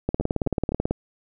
two click trains, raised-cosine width 2 ms, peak -9 / -15 dBFS, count 16 / 3, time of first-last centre 0.09-0.91 / 0.21-0.72 s, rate 18.3 / 3.92 Hz, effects none

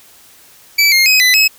25% pulse tone with pitch steps, 2309 / 2131 / 2528 / 2003 / 2570 Hz, D7 / C7 / D#7 / B6 / E7, -30 / +31 / +27 / +24 / -45 cents, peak -4 dBFS, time 0.78-1.48 s, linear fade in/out 10 ms, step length 140 ms, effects white hiss -44 dBFS RMS until 1.58 s

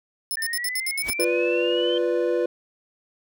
5% pulse tone bursts, 5220 Hz, E8, 18 cents flat, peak -19 dBFS, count 9, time 0.31-1.243 s, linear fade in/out 0 ms, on 45 ms, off 66 ms
sine exponential sweep, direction up, 1771 to 3136 Hz, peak -27 dBFS, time 0.37-1.98 s, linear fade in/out 2 ms
pink noise with exponential growth, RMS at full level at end -27 dBFS, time 0.99-1.1 s, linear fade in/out 0 ms, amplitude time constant 22 ms
triangle chord, B diminished, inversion second, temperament equal, 349.2 / 493.9 / 587.3 Hz, F4 / B4 / D5, 0 / 0 / 0 cents, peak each -22 / -21 / -27 dBFS, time 1.19-2.46 s, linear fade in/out 5 ms
effects none

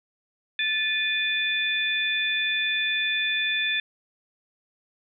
sine tone cluster, 1749 / 2458 / 3508 Hz, A6 / D#7 / A7, -11 / -22 / -6 cents, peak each -27 dBFS, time 0.59-3.8 s, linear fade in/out 2 ms, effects none

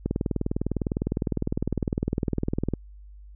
click train, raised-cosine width 3 ms, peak -12 dBFS, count 54, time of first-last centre 0.06-2.737 s, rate 19.8 Hz, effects added 50 Hz sine -43 dBFS peak until 3.35 s

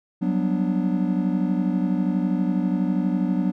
triangle chord, G major seventh, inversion third, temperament just, 183.75 / 196 / 245 / 294 Hz, F#3 / G3 / B3 / D4, -12 / 0 / -14 / +2 cents, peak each -21 / -26 / -24 / -25 dBFS, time 0.21-3.52 s, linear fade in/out 20 ms, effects none

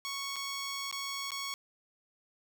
10% pulse tone with dropouts, 1108.7 Hz, C#6, in tune, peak -27 dBFS, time 0.05-1.54 s, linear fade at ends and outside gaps 0 ms, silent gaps 0.359-0.364 / 0.913-0.926 / 1.306-1.318 s, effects none

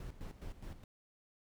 brown noise with tremolo, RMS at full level -45 dBFS, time 0-0.84 s, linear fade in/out 2 ms, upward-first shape square, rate 4.8 Hz, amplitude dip 70%, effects none

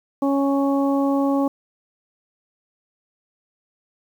harmonic tone, 277.2 Hz, C#4, in tune, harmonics 1 / 2 / 3 / 4, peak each -18 / -24 / -28 / -30 dBFS, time 0.22-1.48 s, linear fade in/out 5 ms, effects 8-bit

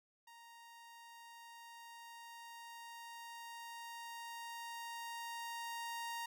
sawtooth tone with level ramp, 932.3 Hz, A#5, in tune, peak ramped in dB -53 to -37 dBFS, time 0.27-6.26 s, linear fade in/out 5 ms, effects none

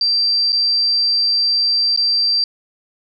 sine tone with dropouts, 4699 Hz, D8, in tune, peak -13 dBFS, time 0.01-2.44 s, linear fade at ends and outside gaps 2 ms, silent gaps 0.522-0.528 / 1.963-1.974 s, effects none

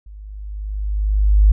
sine tone with level ramp, 51.2 Hz, G#1, 24 cents flat, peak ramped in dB -35 to -6 dBFS, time 0.06-1.52 s, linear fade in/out 5 ms, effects none

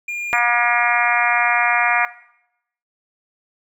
triangle tone, 2411 Hz, D7, 45 cents sharp, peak -21 dBFS, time 0.08-0.39 s, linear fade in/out 5 ms
harmonic tone, 239.2 Hz, A#3, 45 cents sharp, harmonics 3 / 4 / 5 / 6 / 7 / 8 / 9 / 10, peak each -23 / -23 / -23 / -23 / -23 / -23 / -23 / -23 dBFS, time 0.33-2.05 s, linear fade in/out 0 ms
effects noise-tail reverb RT60 0.8 s tail -18 dB re dry

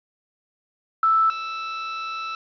sine / sawtooth tone pair in turn, 1318.5 / 1318.5 Hz, E6 / E6, 0 / 0 cents, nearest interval unison, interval 0 cents, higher neither, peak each -15 / -24 dBFS, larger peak first, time 1.03-1.3 / 1.3-2.35 s, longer second, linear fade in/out 2 ms, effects resampled to 11025 Hz + 8-bit

